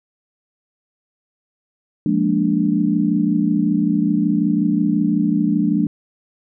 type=chord; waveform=sine; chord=Bb dominant seventh; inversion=second; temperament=equal; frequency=174.61 / 207.7 / 233.1 / 293.7 Hz; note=F3 / Ab3 / Bb3 / D4; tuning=0 / 0 / 0 / 0 cents; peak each=-21 / -19 / -22 / -19 dBFS; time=2.06-5.87 s; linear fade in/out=2 ms; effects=none